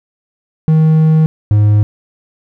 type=tone pair in turn; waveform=triangle; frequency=157.7 / 104.77 Hz; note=D#3 / G#2; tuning=+24 / +16 cents; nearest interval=perfect fifth; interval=708 cents; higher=first; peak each=-4 dBFS; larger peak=neither; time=0.68-1.26 / 1.51-1.83 s; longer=first; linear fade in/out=0 ms; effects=none